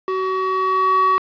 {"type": "tone with band-pass filter sweep", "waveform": "square", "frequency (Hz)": 377, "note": "F#4", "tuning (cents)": 32, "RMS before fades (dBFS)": -18, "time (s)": [0.08, 1.18], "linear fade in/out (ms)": 0, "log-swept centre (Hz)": [780, 1200], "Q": 4.4, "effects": ["resampled to 11025 Hz", "7-bit"]}